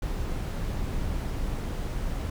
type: noise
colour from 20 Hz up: brown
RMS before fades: -30 dBFS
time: 0.02-2.3 s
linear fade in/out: 5 ms
effects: none